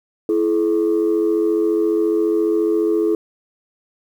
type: tone pair together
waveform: sine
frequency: 332.3 / 426.8 Hz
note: E4 / G#4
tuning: +14 / +47 cents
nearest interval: major third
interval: 433 cents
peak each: -16 dBFS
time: 0.29-3.15 s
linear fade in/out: 2 ms
effects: tanh soft clip ceiling -10 dBFS + 8-bit